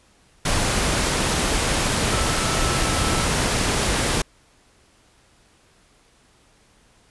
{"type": "tone in noise", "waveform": "sine", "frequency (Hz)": 1318.5, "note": "E6", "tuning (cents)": 0, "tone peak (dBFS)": -30, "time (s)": [2.12, 3.25], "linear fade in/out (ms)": 5, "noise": "pink", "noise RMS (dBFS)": -21, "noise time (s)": [0.45, 4.22], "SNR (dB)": -12, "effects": ["pink hiss -57 dBFS RMS until 7.1 s", "resampled to 24000 Hz"]}